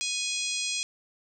harmonic tone with a mistuned harmonic, 830.6 Hz, G#5, in tune, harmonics 3 / 4 / 5 / 6 / 7 / 8 / 9 / 10, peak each -34 / -35 / -36 / -37 / -37 / -38 / -39 / -39 dBFS, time 0.01-0.83 s, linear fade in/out 0 ms, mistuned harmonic 10, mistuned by +23 cents, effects none

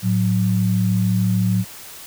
sine tone pair together, 110 / 183.55 Hz, A2 / F#3, 0 / -14 cents, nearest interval major sixth, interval 886 cents, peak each -18 dBFS, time 0.02-1.65 s, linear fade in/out 50 ms, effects white hiss -38 dBFS RMS until 2.06 s

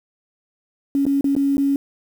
sine tone with dropouts, 278.3 Hz, C#4, 7 cents sharp, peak -15 dBFS, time 0.95-1.76 s, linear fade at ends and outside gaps 1 ms, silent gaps 1.054-1.065 / 1.21-1.243 / 1.352-1.364 / 1.57-1.58 s, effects 7-bit

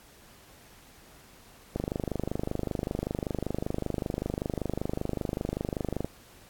click train, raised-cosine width 2 ms, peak -16 dBFS, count 109, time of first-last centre 1.76-6.046 s, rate 25.2 Hz, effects pink hiss -55 dBFS RMS until 6.49 s + AAC 64 kbps

